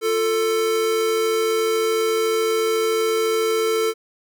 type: tone pair together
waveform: square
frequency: 350.1 / 444 Hz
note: F4 / A4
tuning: +4 / +16 cents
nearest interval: major third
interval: 412 cents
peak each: -29 / -19 dBFS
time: 0.01-3.94 s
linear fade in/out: 50 ms
effects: none